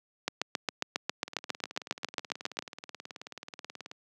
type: two click trains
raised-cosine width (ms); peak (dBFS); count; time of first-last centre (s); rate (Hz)
0.2; -24 / -11; 50 / 18; 1.28-3.914 / 0.28-2.59; 18.6 / 7.36
effects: high-pass 200 Hz 12 dB/octave